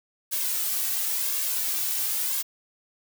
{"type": "noise with flanger", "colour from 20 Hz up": "blue", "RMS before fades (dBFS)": -27, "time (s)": [0.31, 2.43], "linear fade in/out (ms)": 20, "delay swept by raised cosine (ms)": [1.8, 2.66], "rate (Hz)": 0.94, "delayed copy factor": 0.55, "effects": []}